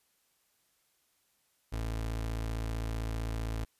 30% pulse tone, 55.5 Hz, A1, 16 cents sharp, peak -30 dBFS, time 1.72-3.65 s, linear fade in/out 10 ms, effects white hiss -73 dBFS RMS until 3.79 s + resampled to 32000 Hz

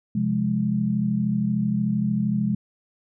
sine chord, F minor, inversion second, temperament equal, 130.81 / 174.61 / 207.7 Hz, C3 / F3 / Ab3, 0 / 0 / 0 cents, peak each -27 / -27 / -22 dBFS, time 0.15-2.55 s, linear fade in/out 5 ms, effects none

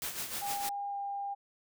white noise with tremolo, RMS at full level -36 dBFS, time 0.02-0.69 s, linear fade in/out 0 ms, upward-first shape sine, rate 6.6 Hz, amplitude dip 60%
sine tone with pitch glide, 806 to 800.9 Hz, G5 to G5, +48 to +37 cents, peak -34 dBFS, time 0.41-1.35 s, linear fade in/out 20 ms, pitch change -11 cents, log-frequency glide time 0.9-0.95 s
effects none

